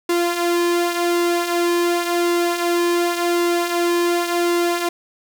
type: tone with flanger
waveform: sawtooth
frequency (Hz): 346.4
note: F4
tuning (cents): -14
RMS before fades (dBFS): -19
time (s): 0.09-4.89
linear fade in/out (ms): 5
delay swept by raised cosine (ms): 1.6 to 4.4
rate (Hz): 0.9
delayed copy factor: -0.5
effects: none